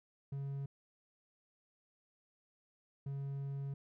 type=tone pair in turn; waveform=triangle; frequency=138.7 / 138.7 Hz; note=C#3 / C#3; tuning=+1 / +1 cents; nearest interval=unison; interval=0 cents; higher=neither; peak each=-36 / -36 dBFS; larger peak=neither; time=0.32-0.66 / 3.06-3.74 s; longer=second; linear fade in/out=5 ms; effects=none